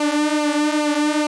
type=tone with flanger; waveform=sawtooth; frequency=298.8 Hz; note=D4; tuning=30 cents sharp; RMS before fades=-19 dBFS; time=0-1.27 s; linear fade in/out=5 ms; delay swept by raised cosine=0.54 to 5.34 ms; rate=2.4 Hz; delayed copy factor=-0.65; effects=resampled to 22050 Hz